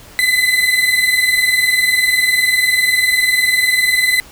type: tone pair together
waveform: 35% pulse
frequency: 2008 / 2028 Hz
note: B6 / B6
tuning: +28 / +45 cents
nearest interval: unison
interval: 17 cents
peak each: -13 dBFS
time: 0.19-4.2 s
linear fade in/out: 0 ms
effects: pink hiss -40 dBFS RMS until 4.31 s